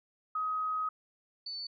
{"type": "tone pair in turn", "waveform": "sine", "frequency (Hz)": [1262, 4497], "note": ["D#6", "C#8"], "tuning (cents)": [24, 24], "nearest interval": "octave + minor seventh", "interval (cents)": 2200, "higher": "second", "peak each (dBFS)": [-30, -37], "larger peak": "first", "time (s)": [[0.35, 0.89], [1.46, 1.67]], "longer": "first", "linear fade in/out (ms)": 5, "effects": []}